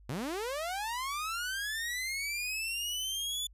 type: linear sweep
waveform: sawtooth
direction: up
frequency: 110 to 3488 Hz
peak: -30 dBFS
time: 0.09-3.47 s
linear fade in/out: 5 ms
effects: added 50 Hz sine -54 dBFS peak until 3.53 s + resampled to 32000 Hz